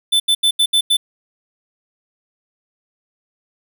square tone bursts at uneven times, 3520 Hz, A7, in tune, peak -12 dBFS, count 6, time 0.12-0.2 / 0.28-0.35 / 0.43-0.51 / 0.59-0.66 / 0.73-0.81 / 0.9-0.97 s, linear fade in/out 10 ms, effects none

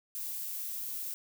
violet noise, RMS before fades -38 dBFS, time 0.15-1.14 s, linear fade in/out 0 ms, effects none

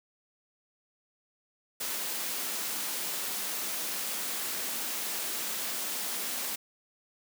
white high-pass noise, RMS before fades -34 dBFS, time 1.8-6.56 s, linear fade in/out 10 ms, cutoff 170 Hz, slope 48 dB/octave, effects none

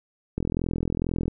click train, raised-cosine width 3 ms, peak -13 dBFS, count 39, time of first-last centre 0.38-1.28 s, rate 42.2 Hz, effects none

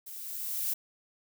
violet noise with level ramp, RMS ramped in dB -44 to -30 dBFS, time 0.06-0.74 s, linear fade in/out 10 ms, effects none

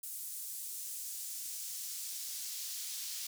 pink noise with high-pass filter sweep, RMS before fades -42 dBFS, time 0.03-3.27 s, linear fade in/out 5 ms, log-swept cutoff 9200 to 4500 Hz, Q 1, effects none

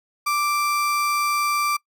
35% pulse tone, 1174.7 Hz, D6, in tune, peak -18 dBFS, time 0.26-1.77 s, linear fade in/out 10 ms, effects noise-tail reverb RT60 0.1 s tail -23 dB re dry

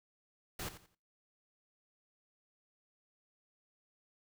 pink noise with echo, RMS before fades -41 dBFS, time 0.59-0.69 s, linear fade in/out 5 ms, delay 87 ms, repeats 3, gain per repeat -12 dB, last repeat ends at 0.951 s, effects noise-tail reverb RT60 0.4 s tail -23 dB re dry

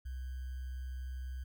sine tone with sample-and-hold, 64 Hz, C2, 38 cents flat, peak -38 dBFS, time 0.05-1.44 s, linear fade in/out 10 ms, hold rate 1575 Hz, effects none

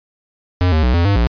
square tone with pitch steps, 90.2 / 78.6 / 61.7 / 85.6 / 100.3 / 58.3 Hz, F#2 / D#2 / B1 / F2 / G2 / A#1, -44 / +18 / -1 / -34 / +40 / +1 cents, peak -12 dBFS, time 0.61-1.27 s, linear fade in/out 0 ms, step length 110 ms, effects resampled to 11025 Hz

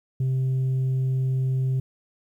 sine tone, 130.81 Hz, C3, in tune, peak -18 dBFS, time 0.2-1.8 s, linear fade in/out 5 ms, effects tanh soft clip ceiling -20 dBFS + 10-bit

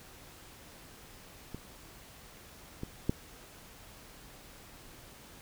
clicks, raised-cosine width 3 ms, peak -26 / -24 / -14 dBFS, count 3, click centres 1.546 / 2.834 / 3.095 s, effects pink hiss -53 dBFS RMS until 5.41 s

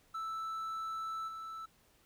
triangle tone with level steps, 1318.5 Hz, E6, in tune, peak -35 / -40 dBFS, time 0.14-1.66 s, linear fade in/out 10 ms, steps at 1.27 s, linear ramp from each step 20 ms, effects pink hiss -68 dBFS RMS until 2.05 s

